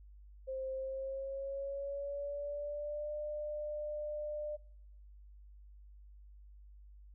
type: tone with pitch glide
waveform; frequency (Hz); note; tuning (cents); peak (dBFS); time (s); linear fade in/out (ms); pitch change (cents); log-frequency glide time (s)
sine; 527 to 598.4; C5 to D5; +12 to +32; -37; 0.47-4.57; 20; +220; 0.72-3.13
effects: noise-tail reverb RT60 0.8 s tail -24 dB re dry + added 50 Hz sine -53 dBFS peak until 7.14 s